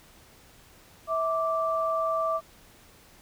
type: tone pair together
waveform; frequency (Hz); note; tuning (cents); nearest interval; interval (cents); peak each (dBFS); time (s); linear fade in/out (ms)
sine; 650 / 1170.9; E5 / D6; -24 / -6; minor seventh; 1018; -27; 1.07-2.41; 50
effects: pink hiss -55 dBFS RMS until 3.21 s